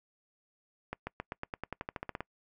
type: accelerating click train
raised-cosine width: 0.5 ms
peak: -21 dBFS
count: 15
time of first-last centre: 0.93-2.206 s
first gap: 140 ms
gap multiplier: 0.93
effects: noise-tail reverb RT60 0.1 s tail -25 dB re dry